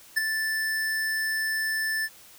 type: tone with ADSR envelope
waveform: square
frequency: 1760 Hz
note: A6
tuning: in tune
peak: -19 dBFS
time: 0.16-2.09 s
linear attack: 17 ms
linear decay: 13 ms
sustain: -7 dB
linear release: 46 ms
effects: white hiss -51 dBFS RMS until 2.38 s